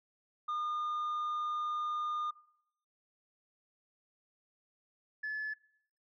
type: tone pair in turn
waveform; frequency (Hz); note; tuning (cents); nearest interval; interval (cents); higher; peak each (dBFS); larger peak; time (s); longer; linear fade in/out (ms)
sine; 1216 / 1723.7; D#6 / A6; -40 / -36; tritone; 604; second; -30 / -33; first; 0.48-2.31 / 5.23-5.54; first; 10
effects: noise-tail reverb RT60 0.7 s tail -21 dB re dry + tanh soft clip ceiling -32 dBFS